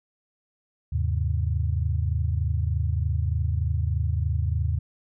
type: tone cluster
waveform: sine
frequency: 79.5 / 102.8 / 133.6 Hz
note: D#2 / G#2 / C3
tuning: +38 / -17 / +36 cents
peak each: -24 / -27 / -30 dBFS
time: 0.92-4.79 s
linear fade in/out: 10 ms
effects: none